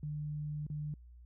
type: tone with dropouts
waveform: sine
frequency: 150 Hz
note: D3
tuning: 37 cents sharp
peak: -36 dBFS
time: 0.03-0.94 s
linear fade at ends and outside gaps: 2 ms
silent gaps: 0.667-0.7 s
effects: added 60 Hz sine -52 dBFS peak until 1.25 s